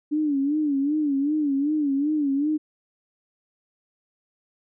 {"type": "tone with vibrato", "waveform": "sine", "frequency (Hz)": 290, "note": "D4", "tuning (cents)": -22, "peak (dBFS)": -20, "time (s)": [0.11, 2.58], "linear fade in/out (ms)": 20, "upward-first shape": "sine", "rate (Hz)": 2.6, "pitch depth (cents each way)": 110, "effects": []}